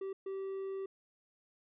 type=tone bursts at uneven times; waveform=triangle; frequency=387.1 Hz; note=G4; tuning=22 cents flat; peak=-35 dBFS; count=2; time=0.01-0.13 / 0.26-0.86 s; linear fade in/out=5 ms; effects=resampled to 8000 Hz